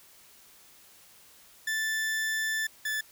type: tone pair in turn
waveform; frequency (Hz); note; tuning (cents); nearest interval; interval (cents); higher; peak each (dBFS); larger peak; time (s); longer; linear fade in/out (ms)
40% pulse; 1760 / 1740.8; A6 / A6; 0 / -19; unison; 19; first; -27 / -28; first; 1.67-2.67 / 2.85-3.01; first; 5
effects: white hiss -56 dBFS RMS until 3.11 s